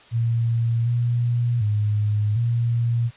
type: tone with pitch steps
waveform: sine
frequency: 116.1 / 119.8 / 105 / 117.8 Hz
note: A#2 / A#2 / G#2 / A#2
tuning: -7 / +48 / +19 / +19 cents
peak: -18 dBFS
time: 0.11-3.11 s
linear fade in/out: 50 ms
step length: 750 ms
effects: white hiss -49 dBFS RMS until 3.16 s + resampled to 8000 Hz